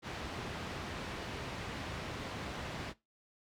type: low-pass noise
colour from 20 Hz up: pink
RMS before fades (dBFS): -41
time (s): 0.02-2.94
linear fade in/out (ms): 50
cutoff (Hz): 3800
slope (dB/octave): 12
effects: noise-tail reverb RT60 0.2 s tail -18 dB re dry + high-pass 60 Hz 12 dB/octave